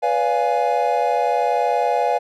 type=chord; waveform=triangle; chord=B diminished seventh; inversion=none; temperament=equal with one note detuned; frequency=493.9 / 574.6 / 698.5 / 830.6 Hz; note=B4 / D5 / F5 / Ab5; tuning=0 / -38 / 0 / 0 cents; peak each=-21 / -22 / -19 / -19 dBFS; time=0.02-2.19 s; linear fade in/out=20 ms; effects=none